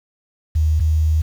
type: tone pair in turn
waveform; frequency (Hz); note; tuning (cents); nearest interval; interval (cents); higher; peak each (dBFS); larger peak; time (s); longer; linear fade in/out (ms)
sine; 77.78 / 78.28; D#2 / D#2; 0 / +11; unison; 11; second; -13; neither; 0.55-0.8 / 0.8-1.22; second; 10
effects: 7-bit